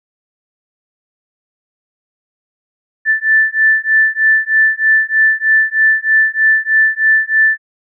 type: beating tone pair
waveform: sine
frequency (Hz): 1760 / 1763.2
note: A6 / A6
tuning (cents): 0 / +3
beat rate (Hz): 3.2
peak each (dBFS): -12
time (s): 3.05-7.58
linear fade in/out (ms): 50
effects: none